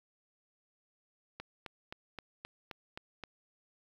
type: click train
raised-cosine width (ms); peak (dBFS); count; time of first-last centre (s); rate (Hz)
0.3; -26; 8; 1.4-3.237; 3.81
effects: 9-bit